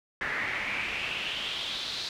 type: noise with band-pass filter sweep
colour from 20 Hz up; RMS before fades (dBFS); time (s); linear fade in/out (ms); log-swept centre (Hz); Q
brown; -33; 0.21-2.09; 2; 1800 to 4200; 4.6
effects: none